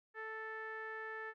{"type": "tone with low-pass filter", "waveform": "sawtooth", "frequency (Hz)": 440, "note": "A4", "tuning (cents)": 0, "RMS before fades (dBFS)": -45, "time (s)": [0.14, 1.34], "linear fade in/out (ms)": 50, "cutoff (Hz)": 1700, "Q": 6.7, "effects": []}